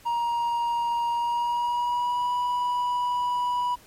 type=tone with pitch glide; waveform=triangle; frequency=943 to 979.6 Hz; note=A#5 to B5; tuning=+20 to -14 cents; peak=-21 dBFS; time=0.05-3.76 s; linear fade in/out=20 ms; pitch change=+66 cents; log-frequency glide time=1.1-2.33 s; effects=pink hiss -53 dBFS RMS until 3.86 s + MP3 64 kbps